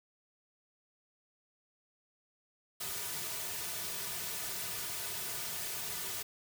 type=noise with comb filter; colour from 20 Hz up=white; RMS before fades=-39 dBFS; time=2.8-6.23 s; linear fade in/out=10 ms; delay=3.7 ms; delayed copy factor=-0.95; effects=none